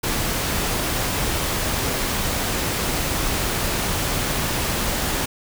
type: noise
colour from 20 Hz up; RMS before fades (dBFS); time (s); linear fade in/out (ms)
pink; -23; 0.03-5.26; 10
effects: none